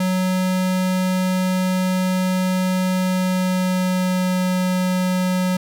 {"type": "tone with pitch glide", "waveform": "square", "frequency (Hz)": [185, 183.51], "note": ["F#3", "F#3"], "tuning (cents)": [0, -14], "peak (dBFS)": -18, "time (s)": [0, 5.57], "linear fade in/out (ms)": 5, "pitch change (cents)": -14, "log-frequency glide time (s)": [2.94, 4.39], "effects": []}